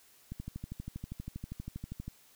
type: click train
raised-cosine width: 5 ms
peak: -27 dBFS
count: 23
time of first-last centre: 0.32-2.08 s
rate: 12.5 Hz
effects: white hiss -62 dBFS RMS until 2.35 s